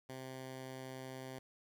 10% pulse tone, 130.81 Hz, C3, in tune, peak -37 dBFS, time 0.09-1.39 s, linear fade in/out 5 ms, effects none

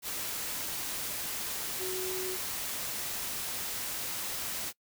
sine tone in noise, 371.9 Hz, F#4, 9 cents sharp, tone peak -35 dBFS, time 1.78-2.38 s, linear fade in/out 50 ms, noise white, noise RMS -36 dBFS, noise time 0.02-4.73 s, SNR -2 dB, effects noise-tail reverb RT60 0.1 s tail -23 dB re dry

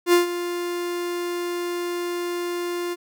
45% pulse tone with ADSR envelope, 350 Hz, F4, 4 cents sharp, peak -12 dBFS, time 0.06-2.96 s, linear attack 70 ms, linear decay 130 ms, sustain -13 dB, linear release 35 ms, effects none

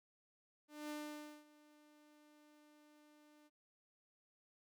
sawtooth tone with ADSR envelope, 299.2 Hz, D4, 32 cents sharp, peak -39 dBFS, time 0.68-3.5 s, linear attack 220 ms, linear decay 540 ms, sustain -22 dB, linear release 38 ms, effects none

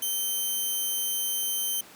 5% pulse tone, 3100 Hz, G7, 20 cents flat, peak -18 dBFS, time 0.02-1.81 s, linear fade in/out 5 ms, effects pink hiss -49 dBFS RMS until 1.95 s + high-pass 200 Hz 12 dB/octave

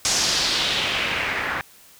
white noise with low-pass filter sweep, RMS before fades -23 dBFS, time 0.05-1.61 s, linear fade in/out 0 ms, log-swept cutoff 6600 to 1600 Hz, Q 2.3, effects white hiss -50 dBFS RMS until 1.99 s

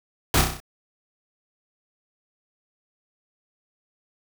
pink noise with echo, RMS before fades -19 dBFS, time 0.34-0.41 s, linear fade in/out 2 ms, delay 32 ms, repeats 6, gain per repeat -4 dB, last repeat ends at 0.602 s, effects none

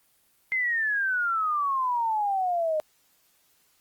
sine exponential sweep, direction down, 2093 to 609 Hz, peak -23 dBFS, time 0.52-2.8 s, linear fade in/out 0 ms, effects white hiss -65 dBFS RMS until 3.8 s + Opus 24 kbps

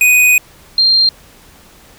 square / sine tone pair in turn, 2489 / 4186 Hz, D#7 / C8, 0 / 0 cents, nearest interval major sixth, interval 900 cents, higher second, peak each -7 dBFS, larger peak neither, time 0.01-0.38 / 0.78-1.09 s, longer first, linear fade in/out 2 ms, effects pink hiss -43 dBFS RMS until 1.98 s

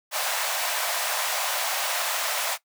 pink high-pass noise, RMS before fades -27 dBFS, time 0.11-2.58 s, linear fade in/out 50 ms, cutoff 590 Hz, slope 48 dB/octave, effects noise-tail reverb RT60 0.1 s tail -17 dB re dry

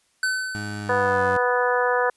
square tone with exponential decay, 1518 Hz, F#6, 44 cents sharp, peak -20 dBFS, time 0.23-1.43 s, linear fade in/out 2 ms, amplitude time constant 260 ms
20% pulse tone with pitch glide, 103.83 to 94.12 Hz, G#2 to F#2, 0 to +30 cents, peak -25 dBFS, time 0.55-1.37 s, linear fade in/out 0 ms, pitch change -170 cents, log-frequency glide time 0.82-1.22 s
harmonic tone, 246.9 Hz, B3, in tune, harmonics 2 / 3 / 4 / 5 / 6 / 7, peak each -22 / -27 / -25 / -29 / -27 / -27 dBFS, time 0.89-2.1 s, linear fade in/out 5 ms
effects white hiss -65 dBFS RMS until 2.16 s + resampled to 24000 Hz

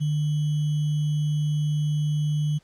sine tone with sample-and-hold, 150 Hz, D3, 37 cents sharp, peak -21 dBFS, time 0-2.59 s, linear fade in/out 20 ms, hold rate 3150 Hz, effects pink hiss -62 dBFS RMS until 2.63 s + low-pass 8000 Hz 12 dB/octave

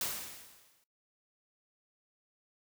white noise with exponential decay, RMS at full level -33 dBFS, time 0.01-0.84 s, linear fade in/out 2 ms, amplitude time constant 180 ms, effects noise-tail reverb RT60 0.2 s tail -21 dB re dry

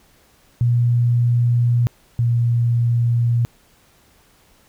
sine tone pair in turn, 120 / 118.48 Hz, B2 / A#2, -49 / +29 cents, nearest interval unison, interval 22 cents, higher first, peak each -13 / -14 dBFS, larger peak first, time 0.61-1.87 / 2.19-3.45 s, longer neither, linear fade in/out 0 ms, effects pink hiss -55 dBFS RMS until 4.68 s

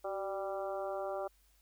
harmonic tone with a mistuned harmonic, 196 Hz, G3, in tune, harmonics 2 / 3 / 4 / 5 / 6 / 7, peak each -42 / -38 / -42 / -52 / -47 / -50 dBFS, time 0.04-1.28 s, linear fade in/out 10 ms, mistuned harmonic 2, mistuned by -48 cents, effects added 50 Hz sine -67 dBFS peak until 1.61 s + white hiss -71 dBFS RMS until 1.61 s

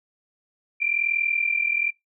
sine tone pair together, 2349 / 2390 Hz, D7 / D7, 0 / +30 cents, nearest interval unison, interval 30 cents, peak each -24 / -24 dBFS, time 0.8-1.91 s, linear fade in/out 20 ms, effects noise-tail reverb RT60 0.2 s tail -25 dB re dry

